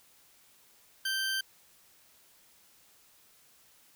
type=tone; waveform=20% pulse; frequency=1561 Hz; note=G6; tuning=8 cents flat; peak=-25 dBFS; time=1.05-1.41 s; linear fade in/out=5 ms; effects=white hiss -62 dBFS RMS until 3.95 s